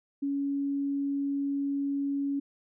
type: tone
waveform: sine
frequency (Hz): 280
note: C#4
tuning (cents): +18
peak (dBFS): -27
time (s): 0.22-2.4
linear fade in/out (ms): 10
effects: none